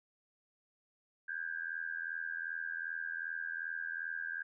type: tone with amplitude modulation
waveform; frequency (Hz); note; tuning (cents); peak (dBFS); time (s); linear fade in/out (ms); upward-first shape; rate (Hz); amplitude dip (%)
sine; 1597; G6; +32; -33; 1.28-4.43; 10; sine; 82.6; 90
effects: none